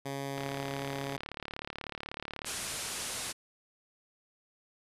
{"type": "tone", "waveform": "10% pulse", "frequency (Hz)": 138.2, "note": "C#3", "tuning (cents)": -5, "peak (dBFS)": -27, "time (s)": [0.05, 1.17], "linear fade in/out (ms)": 10}
{"type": "click train", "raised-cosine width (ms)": 0.3, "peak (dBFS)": -22, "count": 76, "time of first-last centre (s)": [0.38, 2.446], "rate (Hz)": 36.3}
{"type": "low-pass noise", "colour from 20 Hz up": "white", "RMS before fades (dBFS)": -38, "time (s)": [2.45, 3.33], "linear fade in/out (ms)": 20, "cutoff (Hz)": 11000, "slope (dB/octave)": 48}
{"effects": ["resampled to 32000 Hz"]}